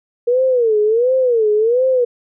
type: tone with vibrato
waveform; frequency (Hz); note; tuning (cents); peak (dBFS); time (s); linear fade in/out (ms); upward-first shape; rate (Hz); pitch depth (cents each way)
sine; 468.7; A#4; +9; -11; 0.27-2.05; 10; sine; 1.4; 190
effects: none